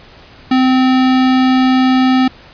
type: tone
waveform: square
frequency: 258.4 Hz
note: C4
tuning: 21 cents flat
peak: -9 dBFS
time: 0.51-2.28 s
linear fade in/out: 5 ms
effects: pink hiss -40 dBFS RMS until 2.53 s + resampled to 11025 Hz